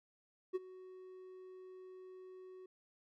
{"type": "tone with ADSR envelope", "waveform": "triangle", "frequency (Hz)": 371.6, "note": "F#4", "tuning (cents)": 7, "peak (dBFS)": -30, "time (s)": [0.53, 2.66], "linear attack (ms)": 25, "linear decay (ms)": 27, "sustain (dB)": -19, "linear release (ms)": 4, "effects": []}